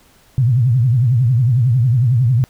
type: tone with vibrato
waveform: sine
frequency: 122.7 Hz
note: B2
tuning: 11 cents flat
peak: -10 dBFS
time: 0.38-2.44 s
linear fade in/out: 0 ms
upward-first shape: triangle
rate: 11 Hz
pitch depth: 210 cents each way
effects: pink hiss -51 dBFS RMS until 2.49 s